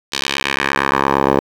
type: tone with band-pass filter sweep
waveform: 10% pulse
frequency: 68.7 Hz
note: C#2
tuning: 15 cents flat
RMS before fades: -17 dBFS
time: 0.12-1.4 s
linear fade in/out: 10 ms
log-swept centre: 4200 to 600 Hz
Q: 1.5
effects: 7-bit